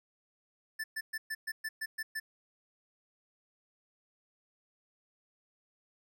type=tone bursts; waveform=square; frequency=1760 Hz; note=A6; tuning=in tune; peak=-35 dBFS; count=9; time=0.79-2.2 s; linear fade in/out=10 ms; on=50 ms; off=120 ms; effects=none